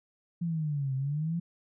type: exponential two-way sweep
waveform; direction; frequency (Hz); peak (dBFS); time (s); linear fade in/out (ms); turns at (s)
sine; down then up; 173.7 to 130.9 to 173.7; -28; 0.41-1.4; 10; 0.95
effects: none